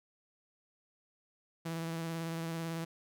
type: tone with vibrato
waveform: sawtooth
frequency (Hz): 164.81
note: E3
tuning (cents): 0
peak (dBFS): -32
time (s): 1.65-2.85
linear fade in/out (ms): 10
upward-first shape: sine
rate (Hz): 18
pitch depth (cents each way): 21
effects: none